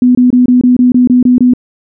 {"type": "tone bursts", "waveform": "sine", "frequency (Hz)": 248.6, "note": "B3", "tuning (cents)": 12, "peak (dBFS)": -3, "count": 10, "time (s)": [0.02, 1.536], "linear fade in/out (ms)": 2, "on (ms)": 130, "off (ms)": 24, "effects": []}